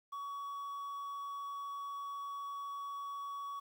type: tone with quantisation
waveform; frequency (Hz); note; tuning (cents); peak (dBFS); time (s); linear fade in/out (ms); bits
triangle; 1127; C#6; +28; -38; 0.12-3.6; 10; 11
effects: none